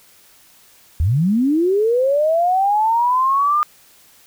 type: linear sweep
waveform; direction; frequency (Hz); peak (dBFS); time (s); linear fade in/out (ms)
sine; up; 69.3 to 1221; -13; 1-3.63; 0
effects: white hiss -50 dBFS RMS until 4.26 s